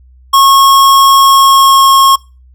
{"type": "tone with pitch glide", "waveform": "square", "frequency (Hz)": [1092, 1085.1], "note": ["C#6", "C#6"], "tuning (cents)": [-26, -37], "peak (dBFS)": -4, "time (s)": [0.33, 2.16], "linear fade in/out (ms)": 10, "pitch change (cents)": -11, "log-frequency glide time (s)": [1.21, 1.87], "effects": ["noise-tail reverb RT60 0.3 s tail -23 dB re dry", "added 63 Hz sine -38 dBFS peak until 2.54 s"]}